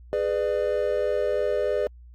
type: chord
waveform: triangle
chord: G# diminished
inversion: none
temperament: just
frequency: 415.3 / 498.4 / 598 Hz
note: G#4 / B4 / D5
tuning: 0 / +16 / +31 cents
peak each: -25 / -25 / -24 dBFS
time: 0.13-1.87 s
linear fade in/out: 0 ms
effects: added 60 Hz sine -44 dBFS peak until 2.14 s + Opus 48 kbps